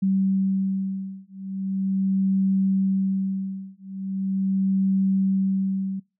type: beating tone pair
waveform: sine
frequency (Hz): 192.2 / 192.6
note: G3 / G3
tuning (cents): -34 / -30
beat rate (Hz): 0.4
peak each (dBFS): -24 / -24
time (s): 0.02-6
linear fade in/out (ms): 10
effects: noise-tail reverb RT60 0.3 s tail -26 dB re dry